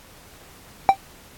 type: tone with exponential decay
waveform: triangle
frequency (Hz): 780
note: G5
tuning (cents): -9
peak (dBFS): -3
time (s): 0.89-0.97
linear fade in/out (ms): 0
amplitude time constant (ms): 16
effects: pink hiss -48 dBFS RMS until 1.37 s + AAC 64 kbps